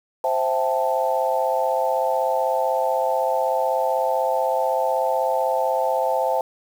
sine chord, A minor seventh, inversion first, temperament equal, 523.3 / 659.3 / 784 / 880 Hz, C5 / E5 / G5 / A5, 0 / 0 / 0 / 0 cents, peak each -23 / -24 / -26 / -24 dBFS, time 0.24-6.41 s, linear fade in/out 2 ms, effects 7-bit

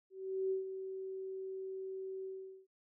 sine tone with ADSR envelope, 381.1 Hz, G4, 49 cents flat, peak -31 dBFS, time 0.1-2.67 s, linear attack 410 ms, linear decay 130 ms, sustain -9 dB, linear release 420 ms, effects none

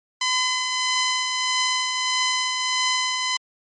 10% pulse tone with tremolo, 1016 Hz, B5, 49 cents sharp, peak -10 dBFS, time 0.21-3.37 s, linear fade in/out 5 ms, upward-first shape triangle, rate 1.6 Hz, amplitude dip 40%, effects MP3 32 kbps

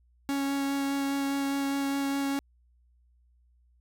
45% pulse tone with vibrato, 277.2 Hz, C#4, in tune, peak -27 dBFS, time 0.29-2.39 s, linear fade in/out 0 ms, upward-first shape sine, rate 4.9 Hz, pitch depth 9 cents each way, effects added 60 Hz sine -61 dBFS peak until 3.8 s

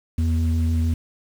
sine tone pair together, 82.3 / 240.3 Hz, E2 / B3, -2 / -47 cents, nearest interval octave + perfect fifth, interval 1855 cents, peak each -17 / -25 dBFS, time 0.18-0.94 s, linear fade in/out 5 ms, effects tanh soft clip ceiling -13 dBFS + 7-bit

